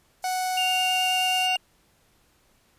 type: band-pass noise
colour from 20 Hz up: white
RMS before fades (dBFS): -39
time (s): 0.22-1.49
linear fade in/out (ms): 50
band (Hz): 5100 to 12000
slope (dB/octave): 24
type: harmonic tone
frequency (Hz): 740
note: F#5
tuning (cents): 0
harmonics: 1 / 2 / 3 / 4 / 5 / 6 / 7 / 8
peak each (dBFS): -25 / -38 / -37 / -46 / -47 / -41 / -42 / -42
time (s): 0.24-1.56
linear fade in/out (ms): 2
type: tone with vibrato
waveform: triangle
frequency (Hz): 2794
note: F7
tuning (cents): 0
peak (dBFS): -22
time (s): 0.57-1.57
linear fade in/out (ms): 5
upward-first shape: sine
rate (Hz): 9.3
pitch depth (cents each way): 9
effects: pink hiss -63 dBFS RMS until 2.78 s + resampled to 32000 Hz